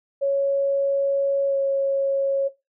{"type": "tone with pitch glide", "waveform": "sine", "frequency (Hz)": [554.4, 548.7], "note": ["C#5", "C#5"], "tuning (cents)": [0, -18], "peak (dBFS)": -18, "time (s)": [0.21, 2.49], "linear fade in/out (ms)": 20, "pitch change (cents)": -18, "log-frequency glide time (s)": [1.47, 1.56], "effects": ["noise-tail reverb RT60 0.2 s tail -17 dB re dry"]}